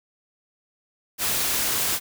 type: noise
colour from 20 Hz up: white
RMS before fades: -24 dBFS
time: 1.18-2 s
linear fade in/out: 50 ms
effects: none